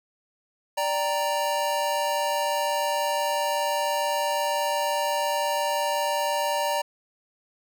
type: chord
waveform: square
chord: G minor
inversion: second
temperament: equal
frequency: 587.3 / 784 / 932.3 Hz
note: D5 / G5 / Bb5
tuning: 0 / 0 / 0 cents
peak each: -28 / -33 / -27 dBFS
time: 0.77-6.82 s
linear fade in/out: 10 ms
effects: none